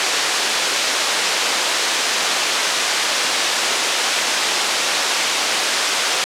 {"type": "band-pass noise", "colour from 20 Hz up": "white", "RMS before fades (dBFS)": -19, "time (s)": [0, 6.24], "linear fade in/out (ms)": 0, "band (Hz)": [400, 5600], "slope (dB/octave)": 12, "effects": ["low-pass 10000 Hz 12 dB/octave"]}